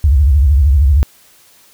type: tone with vibrato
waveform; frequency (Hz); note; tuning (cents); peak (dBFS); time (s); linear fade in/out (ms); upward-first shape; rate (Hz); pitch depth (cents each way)
sine; 70.2; C#2; +22; -6; 0.04-1.03; 0; sine; 13; 210
effects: white hiss -47 dBFS RMS until 1.73 s